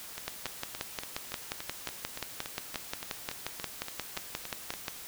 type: two click trains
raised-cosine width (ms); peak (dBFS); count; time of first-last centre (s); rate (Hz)
0.2; -20 / -15; 17 / 27; 0.18-4.738 / 0.28-4.882; 3.51 / 5.65
effects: white hiss -45 dBFS RMS until 5.07 s